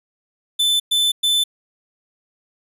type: tone bursts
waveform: 45% pulse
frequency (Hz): 3520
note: A7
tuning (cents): 0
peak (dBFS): -15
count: 3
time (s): 0.59-1.44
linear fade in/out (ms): 10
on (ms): 210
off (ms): 110
effects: resampled to 32000 Hz

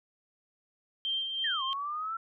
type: tone with tremolo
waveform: sine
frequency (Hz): 3156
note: G7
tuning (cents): +11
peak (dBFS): -28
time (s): 1.05-1.73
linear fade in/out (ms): 0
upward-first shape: sine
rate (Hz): 3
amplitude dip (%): 45
type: exponential two-way sweep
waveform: sine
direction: down then up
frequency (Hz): 1910 to 1042 to 1355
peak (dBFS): -32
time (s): 1.44-2.17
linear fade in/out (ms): 5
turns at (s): 1.63
effects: none

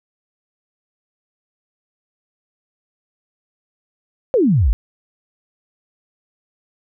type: exponential sweep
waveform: sine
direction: down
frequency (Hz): 558 to 45.39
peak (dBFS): -11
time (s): 4.34-4.73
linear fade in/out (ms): 0
effects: none

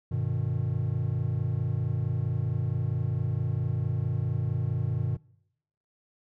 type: chord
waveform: triangle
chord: G augmented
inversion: none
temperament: just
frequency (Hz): 98 / 122.5 / 153.12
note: G2 / B2 / D#3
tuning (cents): 0 / -14 / -27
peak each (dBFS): -29 / -27 / -30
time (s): 0.11-5.17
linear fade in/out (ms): 10
effects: noise-tail reverb RT60 0.8 s tail -24 dB re dry

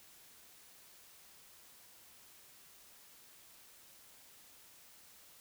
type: silence
effects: white hiss -60 dBFS RMS until 5.4 s

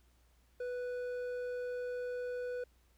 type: tone with hard clipping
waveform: sine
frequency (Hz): 493.9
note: B4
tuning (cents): 0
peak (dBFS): -38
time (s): 0.6-2.64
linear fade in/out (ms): 5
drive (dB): 6
effects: added 60 Hz sine -66 dBFS peak until 2.97 s + pink hiss -73 dBFS RMS until 2.97 s

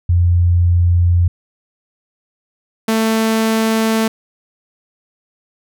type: tone pair in turn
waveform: sine / sawtooth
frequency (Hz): 87.31 / 222.3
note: F2 / A3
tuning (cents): 0 / +18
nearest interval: octave + major third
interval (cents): 1618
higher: second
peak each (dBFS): -9 / -9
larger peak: neither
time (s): 0.09-1.28 / 2.88-4.08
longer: second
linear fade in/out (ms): 5
effects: none

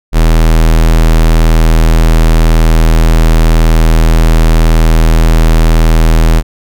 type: tone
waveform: square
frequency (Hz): 40.46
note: E1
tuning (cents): -32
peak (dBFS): -4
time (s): 0.12-6.43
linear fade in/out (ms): 50
effects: none

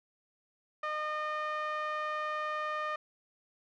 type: tone with low-pass filter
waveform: 5% pulse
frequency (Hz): 610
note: D#5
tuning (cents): -34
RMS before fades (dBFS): -35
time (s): 0.83-2.96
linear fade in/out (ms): 5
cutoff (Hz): 1400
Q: 2.1
effects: none

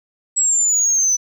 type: exponential sweep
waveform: sine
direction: down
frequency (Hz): 7790 to 5980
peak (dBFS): -12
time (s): 0.36-1.17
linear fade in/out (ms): 20
effects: tanh soft clip ceiling -10 dBFS + 9-bit

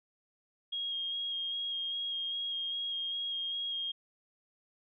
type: tone with vibrato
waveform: sine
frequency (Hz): 3259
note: G#7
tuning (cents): -33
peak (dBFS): -33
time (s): 0.72-3.92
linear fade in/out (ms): 10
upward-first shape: square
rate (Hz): 2.5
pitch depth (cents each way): 12
effects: none

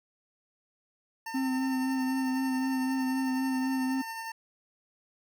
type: tone with tremolo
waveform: 25% pulse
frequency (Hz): 903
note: A5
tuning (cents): +45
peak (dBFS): -31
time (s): 1.26-4.32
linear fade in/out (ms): 5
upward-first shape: triangle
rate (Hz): 11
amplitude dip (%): 35
type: tone with vibrato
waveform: triangle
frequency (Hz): 261.6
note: C4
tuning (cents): 0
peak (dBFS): -25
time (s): 1.34-4.02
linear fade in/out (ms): 10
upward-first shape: sine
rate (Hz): 3.9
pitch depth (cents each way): 23
effects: none

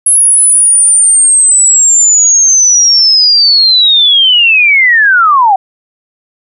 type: linear sweep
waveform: sine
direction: down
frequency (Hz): 10720 to 740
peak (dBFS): -3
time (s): 0.06-5.56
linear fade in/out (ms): 5
effects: none

